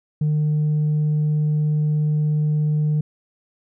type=tone with tanh clipping; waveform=triangle; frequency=151.4 Hz; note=D#3; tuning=47 cents flat; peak=-17 dBFS; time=0.21-3.01 s; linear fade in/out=5 ms; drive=6 dB; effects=none